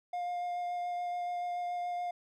triangle tone with vibrato, 708 Hz, F5, 23 cents sharp, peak -31 dBFS, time 0.13-2.11 s, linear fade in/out 5 ms, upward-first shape sine, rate 7 Hz, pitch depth 10 cents each way, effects none

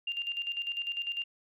sine tone with tremolo, 2794 Hz, F7, in tune, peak -30 dBFS, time 0.07-1.24 s, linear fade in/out 5 ms, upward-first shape square, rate 10 Hz, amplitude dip 60%, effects none

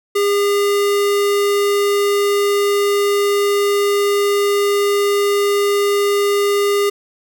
square tone, 405.4 Hz, G#4, 42 cents flat, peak -14 dBFS, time 0.15-6.9 s, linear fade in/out 10 ms, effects none

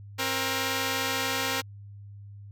5% pulse tone pair together, 266.1 / 470.8 Hz, C4 / A#4, +29 / +17 cents, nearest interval minor seventh, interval 988 cents, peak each -18 dBFS, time 0.18-1.62 s, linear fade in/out 20 ms, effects added 101 Hz sine -42 dBFS peak until 2.51 s

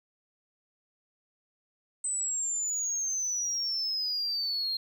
sine exponential sweep, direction down, 8140 to 4186 Hz, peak -27 dBFS, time 2.04-4.77 s, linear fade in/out 5 ms, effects tanh soft clip ceiling -25 dBFS + 11-bit

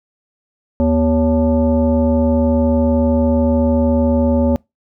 sine tone with frequency modulation, 241.9 Hz, B3, 36 cents flat, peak -11 dBFS, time 0.8-4.56 s, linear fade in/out 0 ms, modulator 318 Hz, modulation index 1.1, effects noise-tail reverb RT60 0.2 s tail -25 dB re dry

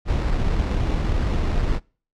brown noise with sample-and-hold, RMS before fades -21 dBFS, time 0.05-1.8 s, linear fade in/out 50 ms, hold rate 3150 Hz, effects noise-tail reverb RT60 0.4 s tail -26 dB re dry + low-pass 5000 Hz 12 dB/octave

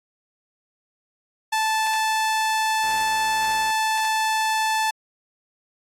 sawtooth tone, 876 Hz, A5, 8 cents flat, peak -16 dBFS, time 1.52-4.91 s, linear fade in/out 10 ms
click train, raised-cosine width 0.5 ms, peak -25 dBFS, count 86, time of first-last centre 2.84-3.703 s, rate 98.5 Hz
effects low-pass 11000 Hz 12 dB/octave + AAC 64 kbps

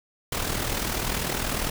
pink noise with amplitude modulation, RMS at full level -25 dBFS, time 0.32-1.7 s, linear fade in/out 5 ms, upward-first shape sine, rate 40.1 Hz, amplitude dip 60%, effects none

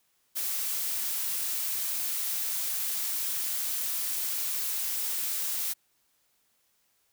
blue noise, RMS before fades -31 dBFS, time 0.35-5.74 s, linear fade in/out 20 ms, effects white hiss -71 dBFS RMS until 7.12 s

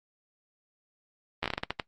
slowing click train, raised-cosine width 0.3 ms, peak -13 dBFS, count 10, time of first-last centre 1.43-1.798 s, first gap 12 ms, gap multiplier 1.29, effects noise-tail reverb RT60 0.1 s tail -19 dB re dry + Opus 32 kbps

